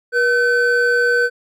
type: tone pair together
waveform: triangle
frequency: 481.1 / 1524.6 Hz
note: B4 / G6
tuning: -45 / -49 cents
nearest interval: octave + minor sixth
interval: 1996 cents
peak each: -15 / -13 dBFS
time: 0.12-1.3 s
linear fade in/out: 50 ms
effects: none